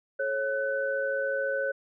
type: tone cluster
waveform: sine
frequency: 432 / 546 / 1505 Hz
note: A4 / C#5 / F#6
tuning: -32 / -26 / +29 cents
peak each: -37 / -28 / -31 dBFS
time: 0.19-1.72 s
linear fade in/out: 10 ms
effects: none